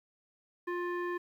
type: tone with low-pass filter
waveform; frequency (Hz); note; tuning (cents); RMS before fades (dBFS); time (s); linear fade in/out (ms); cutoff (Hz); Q
square; 352.2; F4; +15; -35; 0.67-1.18; 10; 1600; 2.7
effects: 11-bit